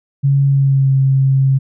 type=tone with pitch glide; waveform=sine; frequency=138.8 to 134.69 Hz; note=C#3 to C#3; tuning=+3 to -49 cents; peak=-9 dBFS; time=0.23-1.59 s; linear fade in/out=20 ms; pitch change=-52 cents; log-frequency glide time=0.46-0.92 s; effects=none